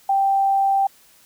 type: tone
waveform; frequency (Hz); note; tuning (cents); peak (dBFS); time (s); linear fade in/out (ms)
sine; 784; G5; 0; -15; 0.09-0.87; 5
effects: white hiss -53 dBFS RMS until 1.25 s